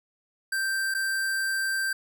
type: tone with dropouts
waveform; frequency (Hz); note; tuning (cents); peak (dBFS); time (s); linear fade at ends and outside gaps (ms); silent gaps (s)
square; 1568; G6; 0; -26; 0.52-1.93; 5; 0.941-0.947
effects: none